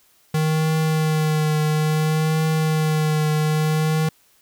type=tone with vibrato; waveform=square; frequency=155.56 Hz; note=D#3; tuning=in tune; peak=-18 dBFS; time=0.34-4.09 s; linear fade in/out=5 ms; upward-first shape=triangle; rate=0.59 Hz; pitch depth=28 cents each way; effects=white hiss -58 dBFS RMS until 4.41 s